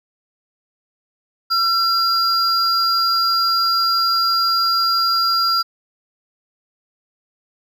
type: tone pair together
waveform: triangle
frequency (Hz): 1353 / 4822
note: E6 / D8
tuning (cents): +45 / +45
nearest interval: octave + minor seventh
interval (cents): 2200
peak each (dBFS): -16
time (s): 1.5-5.63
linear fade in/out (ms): 20
effects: none